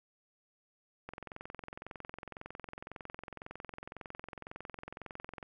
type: click train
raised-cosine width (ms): 0.5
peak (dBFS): -28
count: 96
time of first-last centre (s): 1.09-5.428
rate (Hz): 21.9
effects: none